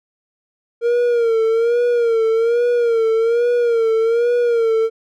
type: tone with vibrato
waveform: triangle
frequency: 464.7 Hz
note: A#4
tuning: 5 cents flat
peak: -11 dBFS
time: 0.81-4.9 s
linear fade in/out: 50 ms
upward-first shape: sine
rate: 1.2 Hz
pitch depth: 71 cents each way
effects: none